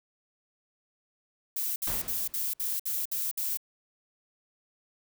violet noise bursts, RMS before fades -31 dBFS, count 8, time 1.56-3.573 s, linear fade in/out 5 ms, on 200 ms, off 59 ms
pink noise with exponential decay, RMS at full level -35 dBFS, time 1.87-2.61 s, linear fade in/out 2 ms, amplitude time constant 160 ms
effects none

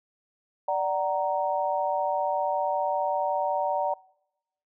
sine chord, D augmented, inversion none, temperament equal with one note detuned, 587.3 / 752.5 / 932.3 Hz, D5 / F#5 / A#5, 0 / +29 / 0 cents, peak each -28 dBFS, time 0.68-3.94 s, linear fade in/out 5 ms, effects noise-tail reverb RT60 0.9 s tail -26 dB re dry

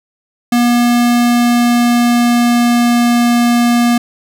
square tone with pitch glide, 240.2 to 238.7 Hz, B3 to A#3, -48 to +41 cents, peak -9 dBFS, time 0.52-3.98 s, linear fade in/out 5 ms, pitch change -11 cents, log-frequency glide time 0.85-3.37 s, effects none

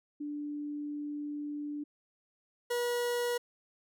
sine / 40% pulse tone pair in turn, 293.7 / 482.4 Hz, D4 / B4, 0 / -41 cents, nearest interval major sixth, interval 859 cents, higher second, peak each -35 / -29 dBFS, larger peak second, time 0.2-1.84 / 2.7-3.38 s, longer first, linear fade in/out 10 ms, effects none

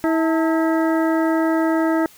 harmonic tone with a mistuned harmonic, 323.6 Hz, E4, 32 cents flat, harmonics 1 / 2 / 3 / 4 / 5 / 6, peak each -17 / -23 / -27 / -29 / -31 / -33 dBFS, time 0.04-2.06 s, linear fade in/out 0 ms, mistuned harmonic 3, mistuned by -130 cents, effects white hiss -48 dBFS RMS until 2.17 s

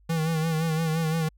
square tone with vibrato, 160.9 Hz, E3, 42 cents flat, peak -24 dBFS, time 0.09-1.29 s, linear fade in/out 10 ms, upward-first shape sine, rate 5.8 Hz, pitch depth 52 cents each way, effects added 50 Hz sine -55 dBFS peak until 1.37 s

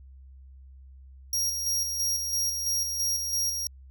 sawtooth tone with tremolo, 5630 Hz, F8, 13 cents sharp, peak -22 dBFS, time 1.33-3.67 s, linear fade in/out 2 ms, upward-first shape square, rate 3 Hz, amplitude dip 40%, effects added 66 Hz sine -46 dBFS peak until 3.9 s

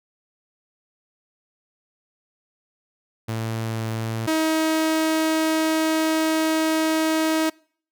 sawtooth tone pair in turn, 112.3 / 317.6 Hz, A2 / D#4, +36 / +36 cents, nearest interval octave + tritone, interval 1800 cents, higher second, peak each -21 / -15 dBFS, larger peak second, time 3.28-4.27 / 4.27-7.5 s, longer second, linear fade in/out 10 ms, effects noise-tail reverb RT60 0.5 s tail -25 dB re dry

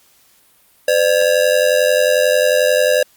square ring-modulated tone, 554.4 Hz, C#5, in tune, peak -9 dBFS, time 0.88-3.03 s, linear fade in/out 2 ms, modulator 45.6 Hz, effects white hiss -53 dBFS RMS until 3.16 s + Opus 48 kbps

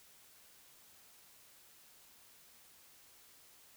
silence, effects white hiss -62 dBFS RMS until 3.76 s

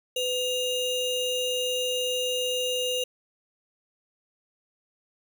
square ring-modulated tone, 1661.2 Hz, G#6, in tune, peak -23 dBFS, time 0.16-3.04 s, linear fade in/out 5 ms, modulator 1160 Hz, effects none

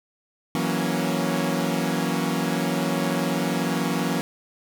sawtooth chord, F# dominant seventh, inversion third, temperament equal with one note detuned, 164.81 / 185 / 235.2 / 277.2 Hz, E3 / F#3 / A#3 / C#4, 0 / 0 / +16 / 0 cents, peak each -24 dBFS, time 0.55-4.21 s, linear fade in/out 0 ms, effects none

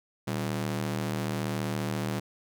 sawtooth ring-modulated tone, 155.56 Hz, D#3, in tune, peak -22 dBFS, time 0.27-2.2 s, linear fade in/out 10 ms, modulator 37.3 Hz, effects none

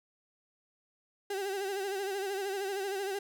35% pulse tone with vibrato, 392.5 Hz, G4, 2 cents sharp, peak -31 dBFS, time 1.3-3.19 s, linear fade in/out 5 ms, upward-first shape sine, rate 13 Hz, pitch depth 68 cents each way, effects none

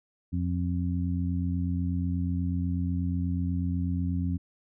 harmonic tone, 88.2 Hz, F2, 18 cents sharp, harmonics 1 / 2 / 3, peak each -28 / -31 / -33 dBFS, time 0.32-4.38 s, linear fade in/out 20 ms, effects none

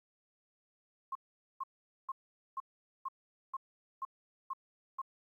sine tone bursts, 1070 Hz, C6, 38 cents sharp, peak -35 dBFS, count 9, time 1.12-5.017 s, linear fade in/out 5 ms, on 33 ms, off 450 ms, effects 12-bit

